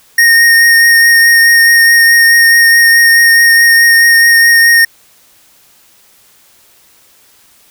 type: tone with vibrato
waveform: square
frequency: 1851 Hz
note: A#6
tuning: 13 cents flat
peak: -4 dBFS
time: 0.18-4.85 s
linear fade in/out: 5 ms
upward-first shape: triangle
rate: 4.7 Hz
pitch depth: 16 cents each way
effects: white hiss -46 dBFS RMS until 7.7 s